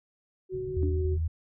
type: tone with tremolo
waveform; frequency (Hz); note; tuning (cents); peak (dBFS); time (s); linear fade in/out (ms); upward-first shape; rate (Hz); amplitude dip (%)
sine; 372.7; F#4; +13; -30; 0.49-1.18; 50; triangle; 4; 25
type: low-pass noise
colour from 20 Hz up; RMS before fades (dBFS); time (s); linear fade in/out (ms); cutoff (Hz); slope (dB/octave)
white; -41; 0.52-1.22; 20; 160; 48
type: tone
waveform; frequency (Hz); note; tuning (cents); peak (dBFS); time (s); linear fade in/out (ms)
sine; 81; E2; -30; -25; 0.76-1.28; 10
type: tone with exponential decay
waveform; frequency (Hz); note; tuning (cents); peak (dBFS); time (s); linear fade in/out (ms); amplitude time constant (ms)
sine; 290.9; D4; -16; -29; 0.83-1.18; 0; 74
effects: none